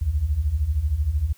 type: beating tone pair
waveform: sine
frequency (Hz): 65.41 / 78.41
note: C2 / D#2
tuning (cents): 0 / +14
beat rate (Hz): 13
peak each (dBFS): -25 / -21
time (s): 0.01-1.33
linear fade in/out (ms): 10
effects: white hiss -56 dBFS RMS until 1.37 s